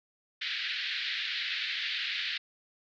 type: band-pass noise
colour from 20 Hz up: white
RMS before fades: -34 dBFS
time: 0.41-2.38 s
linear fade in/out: 10 ms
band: 1600 to 4200 Hz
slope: 48 dB/octave
effects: none